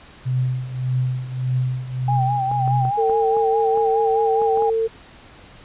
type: tone with tremolo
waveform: sine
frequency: 127.6 Hz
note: C3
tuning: 43 cents flat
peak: -16 dBFS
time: 0.25-2.91 s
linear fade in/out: 20 ms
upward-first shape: triangle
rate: 1.7 Hz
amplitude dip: 80%
type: tone with vibrato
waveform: sine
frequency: 799 Hz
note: G5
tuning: 33 cents sharp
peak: -19 dBFS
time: 2.08-4.7 s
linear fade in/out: 5 ms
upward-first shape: sine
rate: 4.8 Hz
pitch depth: 65 cents each way
type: clicks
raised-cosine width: 1 ms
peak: -20 dBFS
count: 9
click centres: 2.515 / 2.677 / 2.852 / 3.097 / 3.368 / 3.775 / 4.418 / 4.574 / 4.622 s
type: tone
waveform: sine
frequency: 450 Hz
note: A4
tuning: 39 cents sharp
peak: -17 dBFS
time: 2.97-4.88 s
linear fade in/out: 20 ms
effects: pink hiss -45 dBFS RMS until 5.64 s + resampled to 8000 Hz